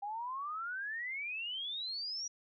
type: exponential sweep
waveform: sine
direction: up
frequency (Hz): 795 to 5850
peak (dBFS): -37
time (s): 0.02-2.28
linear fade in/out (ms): 10
effects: none